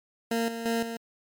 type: tone with tremolo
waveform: 20% pulse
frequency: 230 Hz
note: A#3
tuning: 23 cents flat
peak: -20 dBFS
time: 0.31-0.97 s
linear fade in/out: 5 ms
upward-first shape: square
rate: 2.9 Hz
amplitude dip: 60%
effects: MP3 96 kbps